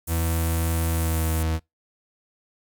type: band-pass noise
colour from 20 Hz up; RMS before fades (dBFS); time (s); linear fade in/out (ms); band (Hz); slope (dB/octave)
white; -36; 0.07-1.43; 5; 7000 to 16000; 24
type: tone with pitch glide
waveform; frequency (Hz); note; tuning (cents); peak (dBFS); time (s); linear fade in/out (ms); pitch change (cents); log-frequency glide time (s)
40% pulse; 82.41 to 80.39; E2 to E2; 0 to -43; -21; 0.07-1.6; 50; -43; 0.9-1.27
effects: noise-tail reverb RT60 0.2 s tail -26 dB re dry